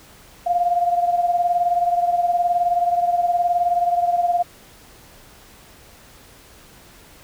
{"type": "beating tone pair", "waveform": "sine", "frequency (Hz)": [698.5, 717.5], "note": ["F5", "F5"], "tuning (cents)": [0, 47], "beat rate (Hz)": 19, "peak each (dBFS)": [-17, -23], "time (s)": [0.46, 4.43], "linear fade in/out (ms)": 10, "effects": ["pink hiss -47 dBFS RMS until 7.23 s"]}